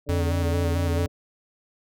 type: harmonic tone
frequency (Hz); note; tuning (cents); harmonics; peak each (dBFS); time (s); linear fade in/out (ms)
145.1; D3; -21; 1 / 2 / 3 / 4; -33 / -33 / -33 / -33; 0.06-1.08; 50
type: tone with vibrato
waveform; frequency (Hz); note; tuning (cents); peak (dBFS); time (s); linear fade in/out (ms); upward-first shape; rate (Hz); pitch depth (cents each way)
square; 85.7; F2; -32; -23; 0.09-1.06; 0; square; 4.5; 36
effects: none